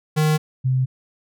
square / sine tone pair in turn, 154.2 / 129.67 Hz, D#3 / C3, -15 / -15 cents, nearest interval minor third, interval 300 cents, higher first, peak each -16 dBFS, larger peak neither, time 0.16-0.38 / 0.64-0.86 s, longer neither, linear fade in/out 20 ms, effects none

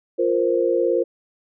sine chord, F suspended fourth, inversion none, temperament just, 349.2 / 465.6 / 523.8 Hz, F4 / Bb4 / C5, 0 / -2 / +2 cents, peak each -21 dBFS, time 0.18-1.04 s, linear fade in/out 20 ms, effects none

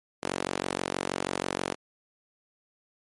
sawtooth tone with high-pass filter, 46.25 Hz, F#1, in tune, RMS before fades -32 dBFS, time 0.22-1.75 s, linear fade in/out 20 ms, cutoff 350 Hz, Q 0.84, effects MP3 48 kbps

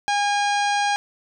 harmonic tone, 815 Hz, G#5, 33 cents flat, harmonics 1 / 2 / 3 / 4 / 5 / 6 / 7 / 8 / 10, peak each -20 / -26 / -30 / -32 / -34 / -36 / -37 / -38 / -40 dBFS, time 0.08-0.96 s, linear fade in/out 0 ms, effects none

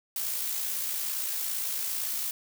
blue noise with amplitude modulation, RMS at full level -30 dBFS, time 0.16-2.31 s, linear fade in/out 2 ms, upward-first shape sine, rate 57.7 Hz, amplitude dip 35%, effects none

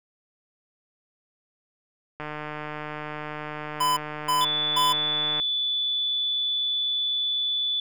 click train, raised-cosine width 0.5 ms, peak -19 dBFS, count 484, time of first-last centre 2.2-5.399 s, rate 151 Hz
square tone bursts, 1007 Hz, B5, 33 cents sharp, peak -21 dBFS, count 3, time 3.8-4.93 s, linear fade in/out 10 ms, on 170 ms, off 310 ms
sine tone, 3472 Hz, A7, 24 cents flat, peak -23 dBFS, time 4.41-7.8 s, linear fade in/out 2 ms
effects none

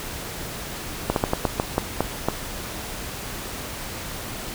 slowing click train, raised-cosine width 1 ms, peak -5 dBFS, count 9, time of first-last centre 1.1-2.286 s, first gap 62 ms, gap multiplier 1.24, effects pink hiss -33 dBFS RMS until 4.54 s

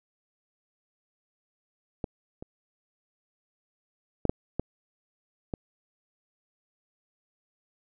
clicks, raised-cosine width 2 ms, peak -17 / -26 / -11 / -9 / -14 / -18 dBFS, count 6, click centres 2.042 / 2.425 / 4.253 / 4.295 / 4.596 / 5.538 s, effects none

